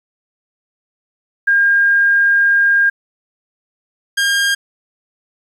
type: tone pair in turn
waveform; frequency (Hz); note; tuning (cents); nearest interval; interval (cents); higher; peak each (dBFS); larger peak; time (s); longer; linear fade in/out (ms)
sine / sawtooth; 1612 / 1612; G6 / G6; +48 / +48; unison; 0; neither; -9; neither; 1.47-2.9 / 4.17-4.55; first; 10
effects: low-pass 10000 Hz 12 dB/octave + 8-bit